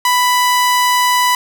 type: tone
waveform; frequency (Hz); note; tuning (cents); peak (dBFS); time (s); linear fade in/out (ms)
sawtooth; 991; B5; +6; -7; 0.05-1.35; 2
effects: none